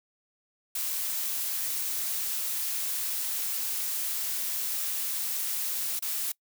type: noise with dropouts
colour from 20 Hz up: blue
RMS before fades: -31 dBFS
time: 0.75-6.32 s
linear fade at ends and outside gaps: 5 ms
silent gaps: 5.993-6.022 s
effects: noise-tail reverb RT60 0.1 s tail -24 dB re dry